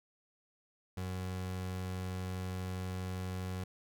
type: tone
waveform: 30% pulse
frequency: 92.4 Hz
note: F#2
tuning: 2 cents flat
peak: -34 dBFS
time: 0.97-3.64 s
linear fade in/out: 5 ms
effects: none